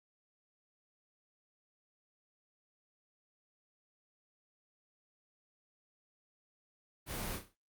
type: noise with echo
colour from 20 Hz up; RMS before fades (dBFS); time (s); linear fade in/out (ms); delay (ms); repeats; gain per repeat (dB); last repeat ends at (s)
pink; -40; 7.06-7.4; 50; 32; 5; -7; 7.56
effects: Opus 32 kbps